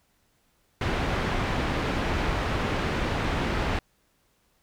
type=low-pass noise; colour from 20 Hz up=pink; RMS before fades=-27 dBFS; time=0.81-3.79 s; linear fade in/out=2 ms; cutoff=2600 Hz; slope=12 dB/octave; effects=pink hiss -68 dBFS RMS until 4.62 s